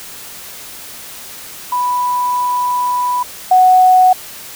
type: tone pair in turn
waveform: sine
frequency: 987.8 / 740 Hz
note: B5 / F#5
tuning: 0 / 0 cents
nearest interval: perfect fourth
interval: 500 cents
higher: first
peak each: -13 / -5 dBFS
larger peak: second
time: 1.72-3.23 / 3.51-4.13 s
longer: first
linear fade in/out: 5 ms
effects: white hiss -32 dBFS RMS until 4.55 s